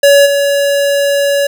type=tone with level steps; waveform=square; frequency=565 Hz; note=C#5; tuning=33 cents sharp; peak=-4 / -10 dBFS; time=0.03-1.47 s; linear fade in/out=5 ms; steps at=0.25 s; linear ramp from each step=20 ms; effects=none